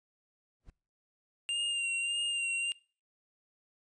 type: noise with exponential growth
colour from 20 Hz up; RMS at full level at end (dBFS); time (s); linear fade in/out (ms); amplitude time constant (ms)
brown; -48; 0.6-0.7; 1; 21
type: tone with vibrato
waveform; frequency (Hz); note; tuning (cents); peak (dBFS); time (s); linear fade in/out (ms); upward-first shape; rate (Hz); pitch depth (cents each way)
square; 2788; F7; -4; -31; 1.49-2.72; 0; sine; 1.7; 29
effects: noise-tail reverb RT60 0.4 s tail -24 dB re dry + resampled to 22050 Hz